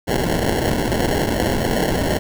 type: noise with sample-and-hold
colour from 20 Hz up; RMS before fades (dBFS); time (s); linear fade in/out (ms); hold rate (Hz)
blue; -19; 0.07-2.19; 20; 1225
effects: none